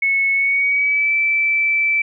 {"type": "tone with pitch glide", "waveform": "sine", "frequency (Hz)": [2200, 2323], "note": ["C#7", "D7"], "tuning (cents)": [-14, -20], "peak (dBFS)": -14, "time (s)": [0.02, 2.02], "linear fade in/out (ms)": 5, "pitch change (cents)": 94, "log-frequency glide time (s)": [0.33, 1.14], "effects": []}